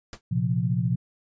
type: noise with exponential decay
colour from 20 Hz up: pink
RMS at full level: -34 dBFS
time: 0.13-0.21 s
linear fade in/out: 1 ms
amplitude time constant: 17 ms
type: chord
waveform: sine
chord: Bb suspended second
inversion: none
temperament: just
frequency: 116.54 / 131.11 / 174.81 Hz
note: Bb2 / C3 / F3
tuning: 0 / +4 / +2 cents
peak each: -26 dBFS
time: 0.31-0.96 s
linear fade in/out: 10 ms
effects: resampled to 16000 Hz